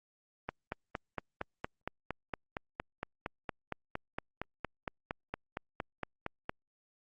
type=click train; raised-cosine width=0.5 ms; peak=-20 dBFS; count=27; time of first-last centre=0.49-6.495 s; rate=4.33 Hz; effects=Opus 32 kbps